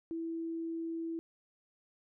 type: tone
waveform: sine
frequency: 329.6 Hz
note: E4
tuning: in tune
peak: -35 dBFS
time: 0.11-1.19 s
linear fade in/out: 0 ms
effects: none